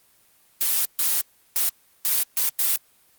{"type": "noise bursts at uneven times", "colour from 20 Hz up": "blue", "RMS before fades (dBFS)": -21, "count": 6, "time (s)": [[0.61, 0.85], [0.99, 1.21], [1.56, 1.69], [2.05, 2.23], [2.37, 2.49], [2.59, 2.76]], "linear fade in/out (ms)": 0, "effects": ["white hiss -59 dBFS RMS until 3.18 s", "Opus 24 kbps"]}